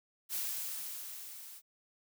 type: noise with level ramp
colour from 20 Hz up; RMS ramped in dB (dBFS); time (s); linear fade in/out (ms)
blue; -35 to -51; 0.29-1.62; 50
effects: none